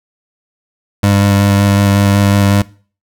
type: tone with vibrato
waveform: 25% pulse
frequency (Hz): 100.2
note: G2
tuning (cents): +38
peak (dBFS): -4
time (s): 1.03-2.62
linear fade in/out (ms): 5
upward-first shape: square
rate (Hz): 5.4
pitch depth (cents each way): 10
effects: noise-tail reverb RT60 0.4 s tail -21 dB re dry